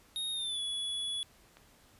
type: tone with pitch glide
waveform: square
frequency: 3729 to 3400 Hz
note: A#7 to G#7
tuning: 0 to +40 cents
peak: -34 dBFS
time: 0.16-1.23 s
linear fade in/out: 0 ms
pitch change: -160 cents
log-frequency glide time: 0.32-0.61 s
type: click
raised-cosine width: 0.3 ms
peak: -37 dBFS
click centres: 1.57 s
effects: pink hiss -62 dBFS RMS until 1.99 s + resampled to 32000 Hz